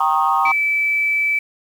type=chord; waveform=sine; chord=Eb dominant seventh; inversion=first; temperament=equal with one note detuned; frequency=784 / 932.3 / 1087.8 / 1244.5 Hz; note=G5 / Bb5 / Db6 / Eb6; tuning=0 / 0 / -33 / 0 cents; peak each=-19 dBFS; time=0-0.52 s; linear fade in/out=5 ms
type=tone; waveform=sine; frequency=2311 Hz; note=D7; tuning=28 cents flat; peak=-15 dBFS; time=0.45-1.39 s; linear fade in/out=5 ms
effects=tanh soft clip ceiling -5 dBFS + 7-bit